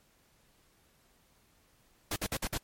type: noise bursts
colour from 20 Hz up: pink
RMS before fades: -33 dBFS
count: 5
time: 2.11-2.578 s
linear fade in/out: 5 ms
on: 52 ms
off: 52 ms
effects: pink hiss -67 dBFS RMS until 2.63 s + MP3 64 kbps